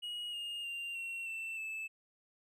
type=tone with pitch steps; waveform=triangle; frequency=2895 / 2839 / 2783 / 2729 / 2676 / 2624 Hz; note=F#7 / F7 / F7 / F7 / E7 / E7; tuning=-38 / +28 / -7 / -41 / +25 / -9 cents; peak=-37 dBFS; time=0.02-1.88 s; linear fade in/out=20 ms; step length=310 ms; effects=none